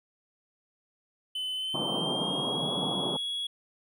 triangle tone with pitch glide, 3030 to 3343 Hz, F#7 to G#7, +40 to +11 cents, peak -29 dBFS, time 1.35-3.47 s, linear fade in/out 5 ms, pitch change +171 cents, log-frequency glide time 1.55-2.69 s
pink band-pass noise, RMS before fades -33 dBFS, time 1.74-3.17 s, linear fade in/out 5 ms, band 140 to 1100 Hz, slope 48 dB/octave
effects none

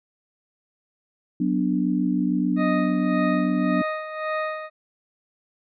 sine chord, B minor, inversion second, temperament equal, 185 / 246.9 / 293.7 Hz, F#3 / B3 / D4, 0 / 0 / 0 cents, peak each -24 dBFS, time 1.4-3.82 s, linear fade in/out 5 ms
20% pulse tone with tremolo, 622.3 Hz, D#5, in tune, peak -18 dBFS, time 2.56-4.7 s, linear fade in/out 50 ms, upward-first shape sine, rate 1.8 Hz, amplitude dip 65%
effects resampled to 8000 Hz

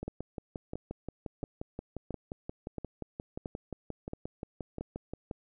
two click trains, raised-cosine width 2 ms, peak -23 / -24 dBFS, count 8 / 31, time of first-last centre 0.08-4.81 / 0.03-5.312 s, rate 1.48 / 5.68 Hz, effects none

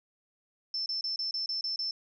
sine tone bursts, 5310 Hz, E8, 12 cents sharp, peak -30 dBFS, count 8, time 0.74-1.91 s, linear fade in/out 2 ms, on 120 ms, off 30 ms, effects none

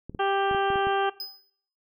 clicks, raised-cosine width 3 ms, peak -24 dBFS, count 7, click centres 0.096 / 0.148 / 0.512 / 0.548 / 0.703 / 0.758 / 0.87 s
harmonic tone, 393.5 Hz, G4, 7 cents sharp, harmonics 1 / 2 / 3 / 4 / 5 / 6 / 7 / 8, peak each -27 / -25 / -31 / -32 / -45 / -47 / -38 / -38 dBFS, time 0.19-1.1 s, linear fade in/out 10 ms
square tone with exponential decay, 5020 Hz, D#8, 15 cents sharp, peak -30 dBFS, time 1.2-1.5 s, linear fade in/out 2 ms, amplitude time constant 65 ms
effects noise-tail reverb RT60 0.6 s tail -19 dB re dry

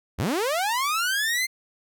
sawtooth linear sweep, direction up, 57.3 to 2114 Hz, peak -19 dBFS, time 0.18-1.47 s, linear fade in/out 20 ms, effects none

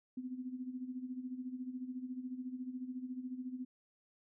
sine tone with tremolo, 253.9 Hz, B3, 48 cents sharp, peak -37 dBFS, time 0.17-3.65 s, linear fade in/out 5 ms, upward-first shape sine, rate 14 Hz, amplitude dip 70%, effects none

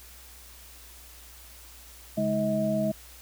sine tone cluster, 140.4 / 209 / 316.7 / 637 Hz, C#3 / G#3 / D#4 / D#5, +22 / +11 / +31 / +41 cents, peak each -34 / -27 / -35 / -27 dBFS, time 2.17-2.92 s, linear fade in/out 10 ms, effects added 60 Hz sine -51 dBFS peak until 3.21 s + white hiss -50 dBFS RMS until 3.21 s

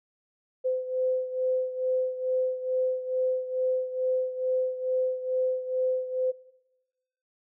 sine beating tone pair, 512 / 514.3 Hz, C5 / C5, -38 / -30 cents, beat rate 2.3 Hz, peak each -27 / -31 dBFS, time 0.64-6.32 s, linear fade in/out 20 ms, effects noise-tail reverb RT60 1.0 s tail -19 dB re dry

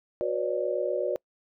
sine tone cluster, 367.6 / 489.2 / 557 / 597 Hz, F#4 / B4 / C#5 / D5, -11 / -16 / +8 / +28 cents, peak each -31 dBFS, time 0.21-1.16 s, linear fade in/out 0 ms, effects noise-tail reverb RT60 0.1 s tail -26 dB re dry

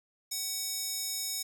square tone with high-pass filter, 755 Hz, F#5, 35 cents sharp, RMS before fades -35 dBFS, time 0.31-1.43 s, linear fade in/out 10 ms, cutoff 6000 Hz, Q 1.6, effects none

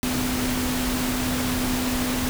sine tone in noise, 251.8 Hz, B3, 34 cents sharp, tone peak -25 dBFS, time 0.03-2.29 s, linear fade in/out 0 ms, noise pink, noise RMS -27 dBFS, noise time 0.03-2.29 s, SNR -1 dB, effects none

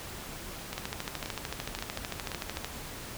two click trains, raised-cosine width 0.2 ms, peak -18 / -16 dBFS, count 4 / 26, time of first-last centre 0.73-2.317 / 0.78-2.646 s, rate 1.89 / 13.4 Hz, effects pink hiss -42 dBFS RMS until 3.17 s

